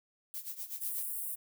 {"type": "noise with tremolo", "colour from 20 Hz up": "violet", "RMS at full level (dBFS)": -39, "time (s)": [0.34, 1.03], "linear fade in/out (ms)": 0, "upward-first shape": "sine", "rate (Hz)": 8.1, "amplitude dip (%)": 80}
{"type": "high-pass noise", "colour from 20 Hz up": "white", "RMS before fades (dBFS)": -38, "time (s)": [0.8, 1.36], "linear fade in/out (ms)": 20, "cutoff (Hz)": 8900, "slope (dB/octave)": 48}
{"effects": []}